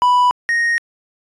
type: tone pair in turn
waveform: triangle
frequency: 987.8 / 1864.7 Hz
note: B5 / A#6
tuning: 0 / 0 cents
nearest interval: major seventh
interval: 1100 cents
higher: second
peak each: -8 / -12 dBFS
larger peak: first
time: 0.02-0.31 / 0.49-0.78 s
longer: neither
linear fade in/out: 0 ms
effects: resampled to 22050 Hz